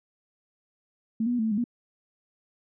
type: tone with pitch steps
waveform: sine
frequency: 223.1 / 242.4 / 244.3 / 220.5 / 221.9 / 204.6 / 239.4 Hz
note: A3 / B3 / B3 / A3 / A3 / G#3 / A#3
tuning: +24 / -32 / -19 / +4 / +15 / -26 / +46 cents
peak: -23 dBFS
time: 1.2-1.641 s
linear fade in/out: 5 ms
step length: 63 ms
effects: none